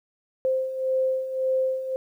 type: beating tone pair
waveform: sine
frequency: 521 / 522.8 Hz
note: C5 / C5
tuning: -7 / -1 cents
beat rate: 1.8 Hz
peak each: -29 / -23 dBFS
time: 0.45-1.96 s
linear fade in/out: 0 ms
effects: 10-bit